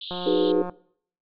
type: band-pass noise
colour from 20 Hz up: white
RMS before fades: -37 dBFS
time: 0.01-0.52 s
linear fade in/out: 5 ms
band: 3000 to 4000 Hz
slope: 96 dB/octave
type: click train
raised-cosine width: 1 ms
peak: -20 dBFS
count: 106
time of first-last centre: 0.11-0.697 s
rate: 179 Hz
type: chord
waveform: sine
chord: G# minor seventh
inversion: second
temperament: equal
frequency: 311.1 / 370 / 415.3 / 493.9 Hz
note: D#4 / F#4 / G#4 / B4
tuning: 0 / 0 / 0 / 0 cents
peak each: -24 dBFS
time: 0.26-0.62 s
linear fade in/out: 5 ms
effects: noise-tail reverb RT60 0.6 s tail -22 dB re dry